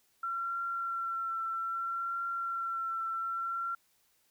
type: tone with vibrato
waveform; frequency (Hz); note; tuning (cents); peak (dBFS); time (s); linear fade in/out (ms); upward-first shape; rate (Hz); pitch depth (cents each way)
sine; 1358; F6; -49; -32; 0.23-3.75; 5; triangle; 0.62; 22
effects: white hiss -71 dBFS RMS until 4.3 s